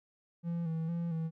triangle tone with vibrato, 165.9 Hz, E3, 11 cents sharp, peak -30 dBFS, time 0.43-1.31 s, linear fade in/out 50 ms, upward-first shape square, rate 2.2 Hz, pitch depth 41 cents each way, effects none

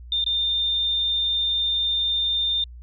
sine tone with dropouts, 3612 Hz, A7, 45 cents sharp, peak -20 dBFS, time 0.12-2.64 s, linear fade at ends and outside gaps 2 ms, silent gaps 0.242-0.263 s, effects added 60 Hz sine -38 dBFS peak until 2.82 s

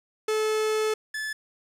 45% pulse tone pair in turn, 433.1 / 1732.4 Hz, A4 / A6, -27 / -27 cents, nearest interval 2 octaves, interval 2400 cents, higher second, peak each -23 / -29 dBFS, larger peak first, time 0.28-0.94 / 1.14-1.33 s, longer first, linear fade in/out 5 ms, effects low-pass 11000 Hz 12 dB/octave + 9-bit

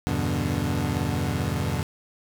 25% pulse chord, E minor seventh, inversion none, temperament equal, 82.41 / 98 / 123.47 / 146.83 Hz, E2 / G2 / B2 / D3, 0 / 0 / 0 / 0 cents, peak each -26 dBFS, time 0.07-1.83 s, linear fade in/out 0 ms, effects none

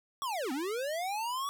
square linear two-way sweep, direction down then up, 1149 to 246.9 to 1149 Hz, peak -33 dBFS, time 0.22-1.49 s, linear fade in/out 0 ms, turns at 0.52 s, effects none

